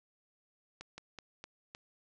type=slowing click train; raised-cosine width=0.2 ms; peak=-28 dBFS; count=5; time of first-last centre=0.81-1.749 s; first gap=170 ms; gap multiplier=1.22; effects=resampled to 16000 Hz + 9-bit